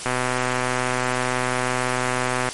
click train, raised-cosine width 0.5 ms, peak -7 dBFS, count 307, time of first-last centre 0.06-2.489 s, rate 126 Hz, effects white hiss -32 dBFS RMS until 2.53 s + MP3 48 kbps

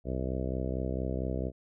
harmonic tone, 64.4 Hz, C2, 27 cents flat, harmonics 1 / 2 / 3 / 4 / 5 / 6 / 7 / 8 / 9 / 10, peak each -34 / -37 / -39 / -40 / -41 / -42 / -42 / -43 / -44 / -44 dBFS, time 0.04-1.52 s, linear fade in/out 50 ms, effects none

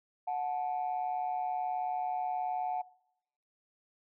sine tone pair together, 733 / 871.7 Hz, F#5 / A5, -16 / -16 cents, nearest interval minor third, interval 300 cents, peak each -31 / -36 dBFS, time 0.27-2.82 s, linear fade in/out 10 ms, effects noise-tail reverb RT60 0.8 s tail -23 dB re dry + tanh soft clip ceiling -26 dBFS

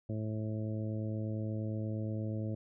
harmonic tone, 108.5 Hz, A2, 24 cents flat, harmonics 1 / 2 / 3 / 4 / 5 / 6, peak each -35 / -40 / -43 / -50 / -46 / -52 dBFS, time 0.09-2.55 s, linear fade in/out 5 ms, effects none

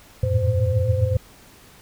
sine tone cluster, 83.2 / 91.9 / 106.8 / 114.3 / 516 Hz, E2 / F#2 / G#2 / A#2 / C5, +17 / -11 / +49 / -34 / -24 cents, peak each -27 / -22 / -23 / -23 / -25 dBFS, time 0.23-1.17 s, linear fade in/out 5 ms, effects pink hiss -49 dBFS RMS until 1.81 s

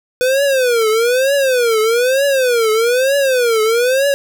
square tone with vibrato, 494.5 Hz, B4, 2 cents sharp, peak -12 dBFS, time 0.21-4.14 s, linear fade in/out 0 ms, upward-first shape triangle, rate 1.1 Hz, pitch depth 250 cents each way, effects none

